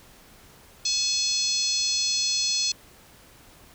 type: harmonic tone with a mistuned harmonic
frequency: 856 Hz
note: A5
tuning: 48 cents flat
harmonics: 3 / 4 / 5 / 6 / 7 / 8 / 9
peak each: -35 / -33 / -26 / -30 / -28 / -36 / -37 dBFS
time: 0.85-2.72 s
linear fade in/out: 5 ms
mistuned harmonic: 8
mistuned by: -44 cents
effects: pink hiss -52 dBFS RMS until 3.74 s